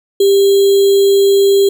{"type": "tone with sample-and-hold", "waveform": "sine", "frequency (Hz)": 395.5, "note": "G4", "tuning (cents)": 15, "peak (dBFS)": -6, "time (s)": [0.2, 1.69], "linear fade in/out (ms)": 5, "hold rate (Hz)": 3675, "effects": []}